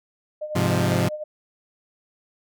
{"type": "tone with tremolo", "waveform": "sine", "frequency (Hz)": 608, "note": "D#5", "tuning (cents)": -40, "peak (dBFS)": -26, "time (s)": [0.41, 1.24], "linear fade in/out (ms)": 10, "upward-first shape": "sine", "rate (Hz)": 10, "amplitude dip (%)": 65}
{"type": "chord", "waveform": "sawtooth", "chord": "F minor", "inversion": "first", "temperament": "equal", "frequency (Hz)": [103.83, 130.81, 174.61], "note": ["Ab2", "C3", "F3"], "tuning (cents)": [0, 0, 0], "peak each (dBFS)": [-20, -20, -19], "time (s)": [0.55, 1.09], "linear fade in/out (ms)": 10}
{"effects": []}